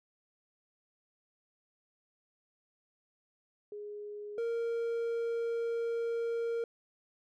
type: tone pair in turn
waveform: sine / triangle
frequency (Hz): 415.3 / 464.3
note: G#4 / A#4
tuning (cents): 0 / -7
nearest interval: major second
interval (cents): 193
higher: second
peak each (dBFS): -40 / -29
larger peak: second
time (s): 3.72-4.38 / 4.38-6.64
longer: second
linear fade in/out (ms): 2
effects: none